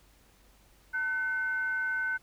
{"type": "tone with frequency modulation", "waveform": "sine", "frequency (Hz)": 1515, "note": "F#6", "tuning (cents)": 40, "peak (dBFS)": -28, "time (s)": [0.93, 2.18], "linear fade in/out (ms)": 20, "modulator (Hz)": 612, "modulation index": 0.3, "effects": ["added 48 Hz sine -63 dBFS peak until 2.22 s", "pink hiss -63 dBFS RMS until 2.22 s"]}